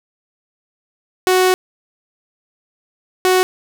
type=tone bursts at uneven times; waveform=sawtooth; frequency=370 Hz; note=F#4; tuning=in tune; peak=-7 dBFS; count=2; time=1.27-1.54 / 3.25-3.43 s; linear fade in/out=0 ms; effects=none